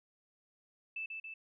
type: tone with echo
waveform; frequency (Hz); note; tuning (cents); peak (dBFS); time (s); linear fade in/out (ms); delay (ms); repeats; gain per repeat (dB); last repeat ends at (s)
sine; 2637; E7; 0; -37; 0.96-1.06; 5; 140; 2; -3; 1.34
effects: none